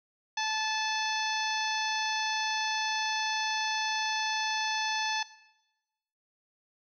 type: harmonic tone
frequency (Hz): 871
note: A5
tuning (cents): -18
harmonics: 1 / 2 / 3 / 4 / 5 / 6 / 7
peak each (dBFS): -32 / -35 / -37 / -38 / -39 / -40 / -40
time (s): 0.37-5.23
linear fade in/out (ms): 5
effects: noise-tail reverb RT60 1.0 s tail -18 dB re dry